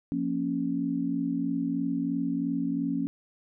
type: chord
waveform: sine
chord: Bb minor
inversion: second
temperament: equal with one note detuned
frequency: 174.61 / 234.2 / 277.2 Hz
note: F3 / Bb3 / Db4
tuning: 0 / +8 / 0 cents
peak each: -33 / -32 / -28 dBFS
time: 0.12-3.07 s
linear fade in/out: 0 ms
effects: none